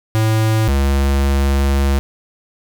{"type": "tone pair in turn", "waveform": "square", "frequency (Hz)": [110, 69.02], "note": ["A2", "C#2"], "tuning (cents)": [0, -7], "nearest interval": "minor sixth", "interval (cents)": 807, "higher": "first", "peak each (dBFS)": -13, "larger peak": "neither", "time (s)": [[0.15, 0.68], [0.68, 1.99]], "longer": "second", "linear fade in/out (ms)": 0, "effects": []}